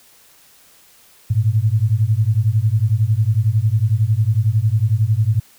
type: beating tone pair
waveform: sine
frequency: 103.6 / 114.6 Hz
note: G#2 / A#2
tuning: -4 / -29 cents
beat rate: 11 Hz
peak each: -16 dBFS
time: 1.3-5.4 s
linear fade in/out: 10 ms
effects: white hiss -50 dBFS RMS until 5.58 s